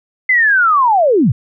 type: linear sweep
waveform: sine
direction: down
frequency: 2064 to 91.2 Hz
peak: -8 dBFS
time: 0.29-1.32 s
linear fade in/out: 5 ms
effects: none